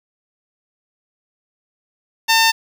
10% pulse tone, 900 Hz, A5, 39 cents sharp, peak -3 dBFS, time 2.28-2.52 s, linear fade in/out 20 ms, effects none

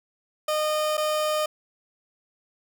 30% pulse tone with dropouts, 612 Hz, D#5, 29 cents flat, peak -20 dBFS, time 0.48-1.46 s, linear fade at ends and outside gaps 5 ms, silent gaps 0.971-0.977 s, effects none

